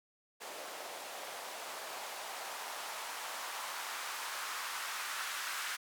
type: noise with band-pass filter sweep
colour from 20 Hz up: blue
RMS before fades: -42 dBFS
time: 0.4-5.77 s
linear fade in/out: 20 ms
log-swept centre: 560 to 1400 Hz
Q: 1.7
effects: none